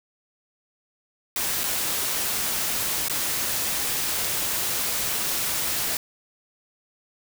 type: noise with dropouts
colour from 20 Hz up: white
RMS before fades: -26 dBFS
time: 1.36-5.97 s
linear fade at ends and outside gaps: 1 ms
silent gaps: 1.635-1.639 / 3.084-3.097 s
effects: none